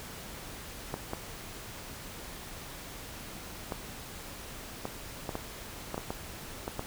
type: clicks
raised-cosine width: 1 ms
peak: -19 dBFS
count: 11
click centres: 0.941 / 1.134 / 3.722 / 4.854 / 5.292 / 5.354 / 5.944 / 5.979 / 6.105 / 6.679 / 6.794 s
effects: pink hiss -44 dBFS RMS until 6.86 s